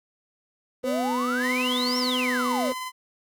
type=tone with vibrato; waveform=30% pulse; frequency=249.7 Hz; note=B3; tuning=19 cents sharp; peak=-23 dBFS; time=0.83-2.74 s; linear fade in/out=50 ms; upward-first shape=sine; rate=1.7 Hz; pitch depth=13 cents each way
type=exponential two-way sweep; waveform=sine; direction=up then down; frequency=499.8 to 5588 to 499.8 Hz; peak=-26 dBFS; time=0.84-2.72 s; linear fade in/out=0 ms; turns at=1.98 s
type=tone with tremolo; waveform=sawtooth; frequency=1020 Hz; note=C6; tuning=44 cents flat; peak=-26 dBFS; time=1.39-2.92 s; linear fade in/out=50 ms; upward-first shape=sine; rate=19 Hz; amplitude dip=25%
effects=none